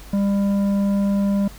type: tone with tanh clipping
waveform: sine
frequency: 199.6 Hz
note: G3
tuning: 32 cents sharp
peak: -18 dBFS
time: 0.13-1.48 s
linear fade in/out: 5 ms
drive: 9 dB
effects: added 50 Hz sine -39 dBFS peak until 1.58 s + pink hiss -44 dBFS RMS until 1.58 s